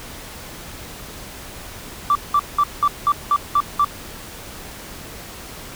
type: tone bursts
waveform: sine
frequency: 1166 Hz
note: D6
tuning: 13 cents flat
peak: -11 dBFS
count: 8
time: 2.1-3.846 s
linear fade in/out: 2 ms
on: 52 ms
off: 190 ms
effects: tanh soft clip ceiling -9 dBFS + pink hiss -36 dBFS RMS until 5.75 s